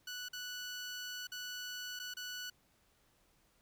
15% pulse tone with dropouts, 1480 Hz, F#6, in tune, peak -35 dBFS, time 0.07-2.5 s, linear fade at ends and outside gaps 5 ms, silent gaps 0.286-0.331 / 1.271-1.318 / 1.992-1.997 / 2.139-2.168 s, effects pink hiss -72 dBFS RMS until 3.61 s

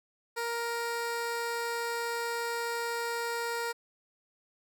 15% pulse tone, 468.2 Hz, A#4, 8 cents sharp, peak -25 dBFS, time 0.36-3.73 s, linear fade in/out 20 ms, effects none

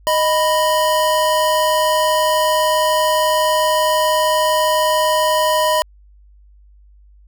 square tone pair together, 620.3 / 987.8 Hz, D#5 / B5, -5 / 0 cents, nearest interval minor sixth, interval 805 cents, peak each -17 dBFS, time 0.07-5.82 s, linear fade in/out 0 ms, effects added 50 Hz sine -44 dBFS peak until 7.27 s

